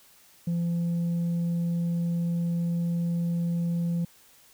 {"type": "tone with tanh clipping", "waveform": "sine", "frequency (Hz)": 170.7, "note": "F3", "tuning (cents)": -39, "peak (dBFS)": -25, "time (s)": [0.47, 4.05], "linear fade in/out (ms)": 5, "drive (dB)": 2, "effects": ["white hiss -57 dBFS RMS until 4.53 s"]}